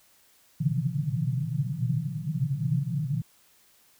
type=band-pass noise; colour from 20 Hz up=white; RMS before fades=-28 dBFS; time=0.6-3.22 s; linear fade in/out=5 ms; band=120 to 170 Hz; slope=96 dB/octave; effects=white hiss -61 dBFS RMS until 3.99 s